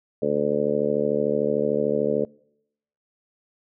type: harmonic tone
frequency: 73.42 Hz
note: D2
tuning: in tune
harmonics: 2 / 3 / 4 / 5 / 6 / 7 / 8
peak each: -35 / -29 / -31 / -31 / -24 / -26 / -28 dBFS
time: 0.22-2.25 s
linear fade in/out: 5 ms
effects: noise-tail reverb RT60 0.8 s tail -26 dB re dry